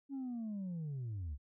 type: linear sweep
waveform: sine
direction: down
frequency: 281.4 to 64.5 Hz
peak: -36 dBFS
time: 0.09-1.38 s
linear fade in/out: 50 ms
effects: tanh soft clip ceiling -37 dBFS